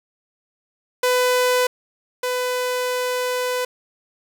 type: tone pair in turn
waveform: sawtooth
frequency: 500 / 500 Hz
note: B4 / B4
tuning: +21 / +21 cents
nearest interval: unison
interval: 0 cents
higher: neither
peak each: -12 / -17 dBFS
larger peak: first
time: 1.03-1.67 / 2.23-3.65 s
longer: second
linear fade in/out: 5 ms
effects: none